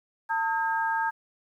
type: tone cluster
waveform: sine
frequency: 901 / 1272 / 1612 Hz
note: A5 / D#6 / G6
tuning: +41 / +38 / +48 cents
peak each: -26 / -35 / -29 dBFS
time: 0.29-1.11 s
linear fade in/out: 20 ms
effects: 10-bit